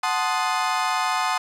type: chord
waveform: 35% pulse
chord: F# diminished seventh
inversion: none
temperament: equal with one note detuned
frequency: 740 / 874.9 / 1046.5 / 1244.5 Hz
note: F#5 / A5 / C6 / Eb6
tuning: 0 / -10 / 0 / 0 cents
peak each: -25 dBFS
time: 0.03-1.38 s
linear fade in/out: 5 ms
effects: low-pass 8000 Hz 12 dB/octave + 9-bit